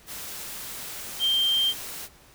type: tone in noise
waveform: sine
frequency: 3160 Hz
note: G7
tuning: 13 cents sharp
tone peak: -20 dBFS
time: 1.19-1.74 s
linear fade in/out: 50 ms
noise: white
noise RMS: -37 dBFS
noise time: 0.06-2.09 s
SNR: +14 dB
effects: pink hiss -54 dBFS RMS until 2.34 s